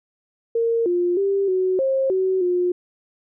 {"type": "tone with pitch steps", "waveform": "sine", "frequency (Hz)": [460.9, 352.4, 394.8, 372.3, 534, 376.6, 357.3], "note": ["A#4", "F4", "G4", "F#4", "C5", "F#4", "F4"], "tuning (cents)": [-20, 16, 12, 11, 35, 31, 40], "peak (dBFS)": -17, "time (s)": [0.55, 2.72], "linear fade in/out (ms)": 5, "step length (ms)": 310, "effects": []}